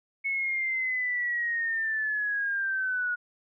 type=linear sweep; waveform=sine; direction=down; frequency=2204 to 1447 Hz; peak=-26 dBFS; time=0.24-3.16 s; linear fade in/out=20 ms; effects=none